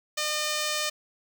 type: tone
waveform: 5% pulse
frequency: 606 Hz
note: D#5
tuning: 46 cents flat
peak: -15 dBFS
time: 0.17-0.9 s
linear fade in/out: 10 ms
effects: none